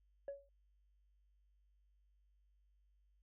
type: tone with exponential decay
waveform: sine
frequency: 560 Hz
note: C#5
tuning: 18 cents sharp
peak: -37 dBFS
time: 0.28-0.49 s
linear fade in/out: 2 ms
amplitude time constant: 45 ms
effects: tanh soft clip ceiling -39 dBFS + added 50 Hz sine -70 dBFS peak until 3.22 s